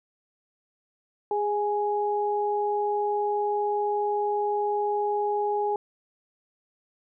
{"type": "tone pair together", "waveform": "sine", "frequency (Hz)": [412.5, 832], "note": ["G#4", "G#5"], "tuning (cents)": [-12, 3], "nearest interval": "octave", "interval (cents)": 1215, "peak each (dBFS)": -26, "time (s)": [1.31, 5.76], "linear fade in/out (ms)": 2, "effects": []}